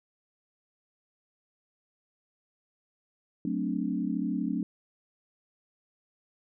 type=chord; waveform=sine; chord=D dominant seventh; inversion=first; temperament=equal; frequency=185 / 220 / 261.6 / 293.7 Hz; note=F#3 / A3 / C4 / D4; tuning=0 / 0 / 0 / 0 cents; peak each=-33 dBFS; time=3.45-4.63 s; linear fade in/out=2 ms; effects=none